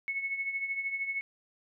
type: tone with tremolo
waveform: sine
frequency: 2200 Hz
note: C#7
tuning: 14 cents flat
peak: -28 dBFS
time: 0.08-1.21 s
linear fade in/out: 0 ms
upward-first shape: triangle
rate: 13 Hz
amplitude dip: 70%
effects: none